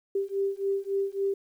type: beating tone pair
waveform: sine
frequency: 392 / 395.6 Hz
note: G4 / G4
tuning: 0 / +16 cents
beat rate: 3.6 Hz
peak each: -29 dBFS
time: 0.15-1.34 s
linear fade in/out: 5 ms
effects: 10-bit